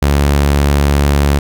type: tone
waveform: sawtooth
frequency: 71.3 Hz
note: C#2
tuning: 49 cents sharp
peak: -5 dBFS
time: 0.02-1.39 s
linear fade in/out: 5 ms
effects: none